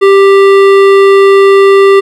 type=tone with hard clipping; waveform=sine; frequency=393.2 Hz; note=G4; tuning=5 cents sharp; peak=-3 dBFS; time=0.01-2.01 s; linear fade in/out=20 ms; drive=14 dB; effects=none